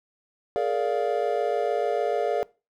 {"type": "chord", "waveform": "triangle", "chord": "Bb dominant seventh", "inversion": "third", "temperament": "just", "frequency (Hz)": [419.5, 466.2, 582.7, 699.2], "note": ["Ab4", "Bb4", "D5", "F5"], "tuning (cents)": [17, 0, -14, 2], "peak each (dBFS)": -26, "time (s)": [0.56, 2.43], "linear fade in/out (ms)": 0, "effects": ["noise-tail reverb RT60 0.3 s tail -22 dB re dry"]}